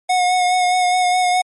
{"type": "tone with vibrato", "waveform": "square", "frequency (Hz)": 727, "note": "F#5", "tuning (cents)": -31, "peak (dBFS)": -14, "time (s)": [0.09, 1.42], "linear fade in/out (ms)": 10, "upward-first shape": "sine", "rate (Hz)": 4.8, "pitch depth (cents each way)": 21, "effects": ["MP3 48 kbps"]}